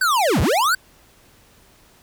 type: linear two-way sweep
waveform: square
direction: down then up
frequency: 1567 to 53.3 to 1567 Hz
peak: -16 dBFS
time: 0.01-0.75 s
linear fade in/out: 5 ms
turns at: 0.41 s
effects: pink hiss -53 dBFS RMS until 2.02 s